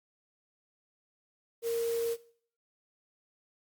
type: tone in noise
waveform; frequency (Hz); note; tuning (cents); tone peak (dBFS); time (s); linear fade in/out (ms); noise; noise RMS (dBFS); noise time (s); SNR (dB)
sine; 464; A#4; -8; -28; 1.62-2.17; 50; white; -44; 1.62-2.17; +13
effects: noise-tail reverb RT60 0.5 s tail -17 dB re dry + Opus 48 kbps